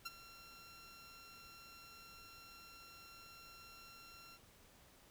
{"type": "tone with ADSR envelope", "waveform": "15% pulse", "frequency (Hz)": 1367, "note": "F6", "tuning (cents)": -37, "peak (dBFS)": -34, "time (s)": [0.05, 4.39], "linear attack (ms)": 12, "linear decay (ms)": 27, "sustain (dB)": -16, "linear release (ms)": 49, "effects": ["pink hiss -65 dBFS RMS until 5.1 s"]}